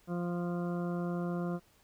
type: harmonic tone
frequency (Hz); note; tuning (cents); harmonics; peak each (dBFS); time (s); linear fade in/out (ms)
174.61; F3; 0; 1 / 2 / 3 / 4 / 6 / 7 / 8; -33 / -39 / -43 / -45 / -49 / -50 / -51; 0.07-1.6; 50
effects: pink hiss -66 dBFS RMS until 1.83 s